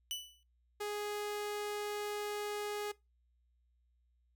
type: tone with exponential decay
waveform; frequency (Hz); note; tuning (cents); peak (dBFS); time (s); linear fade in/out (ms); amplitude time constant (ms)
sawtooth; 2975; F#7; +9; -31; 0.11-0.43; 0; 68
type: tone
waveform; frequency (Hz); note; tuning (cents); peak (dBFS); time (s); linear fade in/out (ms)
sawtooth; 415.3; G#4; 0; -33; 0.8-2.92; 10
effects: noise-tail reverb RT60 0.2 s tail -20 dB re dry + added 60 Hz sine -70 dBFS peak until 4.35 s